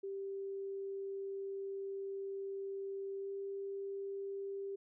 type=tone with pitch glide; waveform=sine; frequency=392 to 394.5 Hz; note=G4 to G4; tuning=0 to +11 cents; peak=-39 dBFS; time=0.03-4.76 s; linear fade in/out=10 ms; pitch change=+11 cents; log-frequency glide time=3.19-3.29 s; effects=none